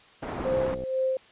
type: low-pass noise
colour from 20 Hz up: white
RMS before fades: -34 dBFS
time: 0.22-0.75 s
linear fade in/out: 10 ms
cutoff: 790 Hz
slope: 12 dB/octave
type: click train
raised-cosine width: 2 ms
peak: -25 dBFS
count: 29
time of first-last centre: 0.4-0.837 s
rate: 64.1 Hz
type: tone with tremolo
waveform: sine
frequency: 523.3 Hz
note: C5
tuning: in tune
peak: -22 dBFS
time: 0.45-1.17 s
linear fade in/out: 2 ms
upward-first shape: sine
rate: 2.1 Hz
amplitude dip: 70%
effects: white hiss -54 dBFS RMS until 1.31 s + resampled to 8000 Hz